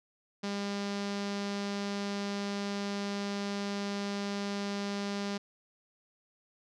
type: tone with low-pass filter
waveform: sawtooth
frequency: 201.2 Hz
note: G3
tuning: 45 cents sharp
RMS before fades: -35 dBFS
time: 0.43-5.38 s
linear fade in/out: 10 ms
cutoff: 5200 Hz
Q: 2
effects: none